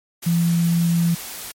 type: tone in noise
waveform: sine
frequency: 169.4 Hz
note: E3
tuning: 48 cents sharp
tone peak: -15 dBFS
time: 0.26-1.15 s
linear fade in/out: 10 ms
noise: white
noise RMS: -33 dBFS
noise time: 0.22-1.52 s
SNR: +15 dB
effects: MP3 64 kbps